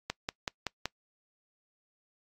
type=click train; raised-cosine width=0.2 ms; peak=-14 dBFS; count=5; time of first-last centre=0.1-0.856 s; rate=5.29 Hz; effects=noise-tail reverb RT60 0.1 s tail -24 dB re dry + AAC 48 kbps